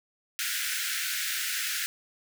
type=high-pass noise; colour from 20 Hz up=pink; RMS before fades=-31 dBFS; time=0.39-1.86 s; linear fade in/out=0 ms; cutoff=1400 Hz; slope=96 dB/octave; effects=none